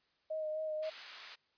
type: tone with vibrato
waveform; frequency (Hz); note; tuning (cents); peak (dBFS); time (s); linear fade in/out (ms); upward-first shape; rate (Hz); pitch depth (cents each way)
sine; 622.3; D#5; 0; -35; 0.3-0.9; 10; sine; 3.9; 21
type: high-pass noise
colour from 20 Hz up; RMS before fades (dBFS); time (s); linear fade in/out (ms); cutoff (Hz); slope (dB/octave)
pink; -49; 0.82-1.36; 20; 1500; 12
effects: white hiss -75 dBFS RMS until 1.57 s + resampled to 11025 Hz